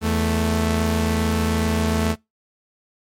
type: tone pair together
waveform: sawtooth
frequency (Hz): 82.41 / 220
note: E2 / A3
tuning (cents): 0 / 0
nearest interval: octave + perfect fourth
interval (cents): 1700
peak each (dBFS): -17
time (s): 0.01-2.16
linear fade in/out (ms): 50
effects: noise-tail reverb RT60 0.2 s tail -25 dB re dry + MP3 64 kbps